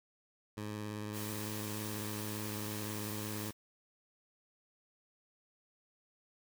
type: tone with vibrato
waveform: 15% pulse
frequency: 105.6 Hz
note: G#2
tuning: 29 cents sharp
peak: -33 dBFS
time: 0.57-3.51 s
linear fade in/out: 5 ms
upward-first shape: sine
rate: 18 Hz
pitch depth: 25 cents each way
type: high-pass noise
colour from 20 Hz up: white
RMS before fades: -45 dBFS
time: 1.12-3.53 s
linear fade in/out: 50 ms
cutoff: 110 Hz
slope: 48 dB/octave
effects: none